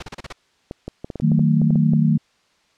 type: noise bursts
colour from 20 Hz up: pink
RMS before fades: -32 dBFS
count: 6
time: 0-0.326 s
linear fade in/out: 5 ms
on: 26 ms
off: 34 ms
type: clicks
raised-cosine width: 2 ms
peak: -16 dBFS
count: 12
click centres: 0.711 / 0.88 / 1.045 / 1.102 / 1.157 / 1.2 / 1.318 / 1.393 / 1.617 / 1.706 / 1.757 / 1.935 s
type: chord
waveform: sine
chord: D# diminished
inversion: none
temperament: just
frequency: 155.56 / 186.68 / 224 Hz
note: D#3 / F#3 / A3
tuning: 0 / +16 / +31 cents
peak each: -16 / -21 / -18 dBFS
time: 1.22-2.18 s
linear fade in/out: 10 ms
effects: white hiss -61 dBFS RMS until 2.77 s + low-pass 5000 Hz 12 dB/octave